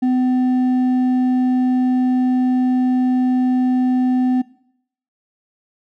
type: tone with hard clipping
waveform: sine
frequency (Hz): 253.4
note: B3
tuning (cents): +45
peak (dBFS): -15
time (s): 0.02-4.42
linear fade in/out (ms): 10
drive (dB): 4
effects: noise-tail reverb RT60 0.7 s tail -20 dB re dry